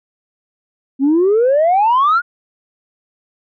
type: exponential sweep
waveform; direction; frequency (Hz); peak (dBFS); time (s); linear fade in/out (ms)
sine; up; 261.6 to 1461; -8; 0.99-2.22; 50
effects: tanh soft clip ceiling -7 dBFS